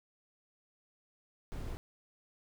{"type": "noise", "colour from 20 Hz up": "brown", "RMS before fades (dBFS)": -40, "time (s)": [1.52, 1.77], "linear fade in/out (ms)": 0, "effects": []}